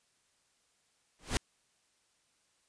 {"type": "noise with exponential growth", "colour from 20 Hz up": "pink", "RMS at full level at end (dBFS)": -26, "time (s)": [1.19, 1.37], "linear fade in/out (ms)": 0, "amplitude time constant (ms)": 37, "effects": ["white hiss -73 dBFS RMS until 2.68 s", "resampled to 22050 Hz"]}